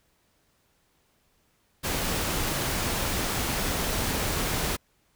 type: noise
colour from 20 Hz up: pink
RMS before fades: -28 dBFS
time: 1.83-4.77 s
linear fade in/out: 20 ms
effects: pink hiss -68 dBFS RMS until 5.15 s